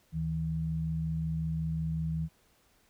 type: tone pair together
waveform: sine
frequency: 74.58 / 160 Hz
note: D2 / D#3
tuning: +27 / +49 cents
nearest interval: octave + minor second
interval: 1322 cents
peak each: -37 / -30 dBFS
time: 0.12-2.29 s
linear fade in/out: 50 ms
effects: pink hiss -67 dBFS RMS until 2.89 s